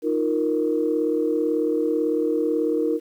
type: chord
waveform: sine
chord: Eb suspended second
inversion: none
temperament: equal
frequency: 311.1 / 349.2 / 466.2 Hz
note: Eb4 / F4 / Bb4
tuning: 0 / 0 / 0 cents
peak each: -23 / -26 / -22 dBFS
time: 0.02-3 s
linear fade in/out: 50 ms
effects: tanh soft clip ceiling -10 dBFS + 9-bit